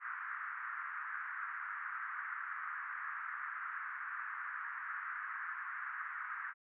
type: band-pass noise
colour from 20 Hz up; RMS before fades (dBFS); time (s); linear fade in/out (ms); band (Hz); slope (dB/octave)
pink; -43; 0-6.54; 50; 1200 to 1800; 48
effects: none